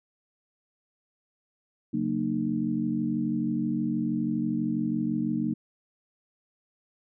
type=tone cluster; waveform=sine; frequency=139.4 / 185.2 / 231.3 / 303.9 Hz; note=C#3 / F#3 / A#3 / D#4; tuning=+10 / +2 / -13 / -41 cents; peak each=-36 / -32 / -28 / -30 dBFS; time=1.93-5.54 s; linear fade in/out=10 ms; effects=none